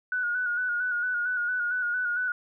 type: tone with vibrato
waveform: sine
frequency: 1463 Hz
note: F#6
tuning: 20 cents flat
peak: -25 dBFS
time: 0.12-2.32 s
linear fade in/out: 2 ms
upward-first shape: square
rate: 4.4 Hz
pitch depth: 36 cents each way
effects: none